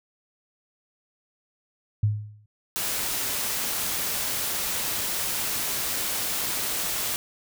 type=tone with exponential decay; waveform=sine; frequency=105.3 Hz; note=G#2; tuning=24 cents sharp; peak=-16 dBFS; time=2.03-2.46 s; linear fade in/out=5 ms; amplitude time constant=92 ms
type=noise; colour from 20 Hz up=white; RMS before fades=-28 dBFS; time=2.76-7.16 s; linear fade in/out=0 ms
effects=none

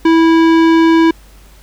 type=tone with tanh clipping; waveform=sine; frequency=327.7 Hz; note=E4; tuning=10 cents flat; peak=-8 dBFS; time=0.05-1.11 s; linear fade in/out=5 ms; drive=18 dB; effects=added 50 Hz sine -39 dBFS peak until 1.62 s + pink hiss -46 dBFS RMS until 1.62 s

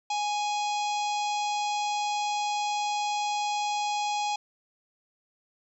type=harmonic tone; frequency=830.6 Hz; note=G#5; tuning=in tune; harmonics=1 / 3 / 4 / 5 / 6 / 7 / 8 / 9; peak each=-27 / -37 / -39 / -41 / -43 / -44 / -45 / -46 dBFS; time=0.1-4.36 s; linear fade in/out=5 ms; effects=11-bit

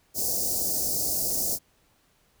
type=band-stop noise; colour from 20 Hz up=white; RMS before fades=-27 dBFS; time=0.14-1.59 s; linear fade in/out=50 ms; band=740 to 4800 Hz; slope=48 dB/octave; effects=pink hiss -65 dBFS RMS until 2.4 s

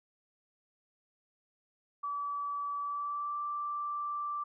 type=tone with pitch glide; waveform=sine; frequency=1150 to 1172.8 Hz; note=D6 to D6; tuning=-37 to -3 cents; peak=-33 dBFS; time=2.03-4.44 s; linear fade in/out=10 ms; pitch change=+34 cents; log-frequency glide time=2.81-3.39 s; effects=none

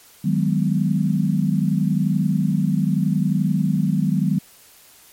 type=chord; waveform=sine; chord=G# minor seventh; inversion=second; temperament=just; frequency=155.74 / 186.89 / 207.7 / 249.2 Hz; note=D#3 / F#3 / G#3 / B3; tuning=+2 / +18 / 0 / +16 cents; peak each=-21 / -20 / -23 / -26 dBFS; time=0.24-4.39 s; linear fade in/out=10 ms; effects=white hiss -49 dBFS RMS until 5.12 s + MP3 64 kbps

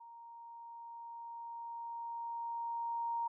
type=tone with level ramp; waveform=sine; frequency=932.3 Hz; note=A#5; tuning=in tune; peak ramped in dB=-51 to -33 dBFS; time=0-3.28 s; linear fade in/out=10 ms; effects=none

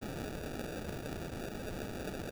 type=noise with sample-and-hold; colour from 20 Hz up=blue; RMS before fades=-41 dBFS; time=0.01-2.31 s; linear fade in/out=20 ms; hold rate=1050 Hz; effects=none

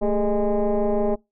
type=tone with frequency modulation; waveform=sine; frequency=196 Hz; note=G3; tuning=in tune; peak=-17 dBFS; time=0.01-1.16 s; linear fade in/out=20 ms; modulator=209 Hz; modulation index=2.5; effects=noise-tail reverb RT60 0.2 s tail -25 dB re dry + tanh soft clip ceiling -14 dBFS

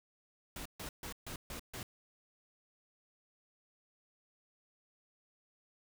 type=noise bursts; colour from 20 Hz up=pink; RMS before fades=-44 dBFS; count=6; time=0.56-1.83 s; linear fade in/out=2 ms; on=95 ms; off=140 ms; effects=none

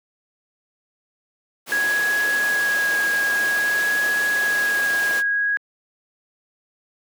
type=noise; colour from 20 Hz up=pink; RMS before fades=-28 dBFS; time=1.66-5.23 s; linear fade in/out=50 ms
type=tone with vibrato; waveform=sine; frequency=1657 Hz; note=G#6; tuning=4 cents flat; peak=-18 dBFS; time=1.72-5.57 s; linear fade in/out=0 ms; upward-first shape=sine; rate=0.52 Hz; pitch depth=13 cents each way
effects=high-pass 400 Hz 12 dB/octave

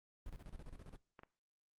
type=noise with tremolo; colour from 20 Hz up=brown; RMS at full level=-49 dBFS; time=0.26-0.97 s; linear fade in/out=2 ms; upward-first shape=square; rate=15 Hz; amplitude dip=75%
type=clicks; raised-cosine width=0.5 ms; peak=-39 dBFS; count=2; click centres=1.192 / 1.234 s
effects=noise-tail reverb RT60 0.4 s tail -21 dB re dry + Opus 32 kbps

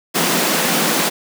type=high-pass noise; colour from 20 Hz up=pink; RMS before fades=-17 dBFS; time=0.14-1.1 s; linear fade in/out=20 ms; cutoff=160 Hz; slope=96 dB/octave; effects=none

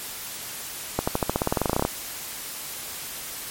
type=accelerating click train; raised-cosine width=1 ms; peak=-7 dBFS; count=18; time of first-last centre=0.99-1.851 s; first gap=85 ms; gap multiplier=0.93; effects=white hiss -35 dBFS RMS until 3.5 s + MP3 64 kbps

